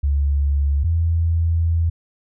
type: tone pair in turn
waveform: sine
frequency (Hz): 70.9 / 83.05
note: C#2 / E2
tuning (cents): +40 / +13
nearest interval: minor third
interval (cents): 273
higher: second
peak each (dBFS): -15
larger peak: neither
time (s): 0.03-0.84 / 0.84-1.9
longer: second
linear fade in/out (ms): 10
effects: none